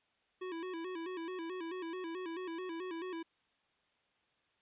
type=tone with vibrato; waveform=square; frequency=349.2 Hz; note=F4; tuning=in tune; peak=-40 dBFS; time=0.41-3.23 s; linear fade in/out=10 ms; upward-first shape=square; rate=4.6 Hz; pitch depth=98 cents each way; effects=white hiss -75 dBFS RMS until 4.61 s + resampled to 8000 Hz